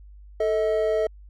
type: tone pair together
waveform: triangle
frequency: 440 / 635.4 Hz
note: A4 / D#5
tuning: 0 / +36 cents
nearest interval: tritone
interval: 636 cents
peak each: -21 dBFS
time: 0.4-1.07 s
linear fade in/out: 5 ms
effects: added 50 Hz sine -43 dBFS peak until 1.29 s